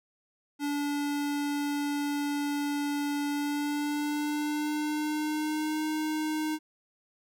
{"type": "tone with pitch glide", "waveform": "square", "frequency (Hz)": [288.7, 309.4], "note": ["D4", "D#4"], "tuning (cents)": [-30, -10], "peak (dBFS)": -29, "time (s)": [0.59, 6.59], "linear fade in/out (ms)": 50, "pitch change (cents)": 120, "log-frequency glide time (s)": [3.28, 5.85], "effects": []}